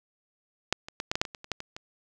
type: clicks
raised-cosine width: 0.2 ms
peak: -6 / -22 / -14 / -10 / -10 / -6 / -20 / -23 / -26 / -12 / -20 / -22 dBFS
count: 12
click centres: 0.726 / 0.885 / 1.001 / 1.115 / 1.155 / 1.215 / 1.252 / 1.348 / 1.444 / 1.517 / 1.604 / 1.765 s
effects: none